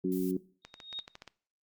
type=harmonic tone; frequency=92.5 Hz; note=F#2; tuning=in tune; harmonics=2 / 3 / 4; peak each=-32 / -32 / -32 dBFS; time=0.04-0.37 s; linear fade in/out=5 ms
type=noise; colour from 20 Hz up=violet; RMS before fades=-46 dBFS; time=0.12-0.31 s; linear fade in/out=0 ms
type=tone with exponential growth; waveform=sine; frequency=3729 Hz; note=A#7; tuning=in tune; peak=-32 dBFS; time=0.62-1 s; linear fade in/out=1 ms; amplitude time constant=82 ms
type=clicks; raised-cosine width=0.2 ms; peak=-28 dBFS; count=9; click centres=0.65 / 0.741 / 0.802 / 0.928 / 0.99 / 1.079 / 1.154 / 1.221 / 1.277 s
effects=noise-tail reverb RT60 0.4 s tail -19 dB re dry + Opus 48 kbps